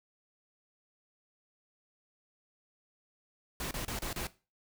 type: noise bursts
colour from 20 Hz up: pink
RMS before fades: -37 dBFS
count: 5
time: 3.6-4.27 s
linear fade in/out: 2 ms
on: 110 ms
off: 30 ms
effects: noise-tail reverb RT60 0.3 s tail -17 dB re dry